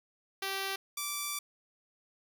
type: tone pair in turn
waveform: 5% pulse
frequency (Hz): 388.8 / 1165.1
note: G4 / D6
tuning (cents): -14 / -14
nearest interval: octave + perfect fifth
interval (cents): 1900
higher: second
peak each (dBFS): -22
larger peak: neither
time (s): 0.42-0.76 / 0.97-1.39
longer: second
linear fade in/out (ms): 5
effects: none